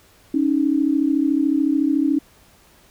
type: tone pair together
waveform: sine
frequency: 277.3 / 311.1 Hz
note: C#4 / D#4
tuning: +1 / 0 cents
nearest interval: major second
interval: 199 cents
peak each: -18 / -19 dBFS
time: 0.34-2.19 s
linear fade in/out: 5 ms
effects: pink hiss -53 dBFS RMS until 2.9 s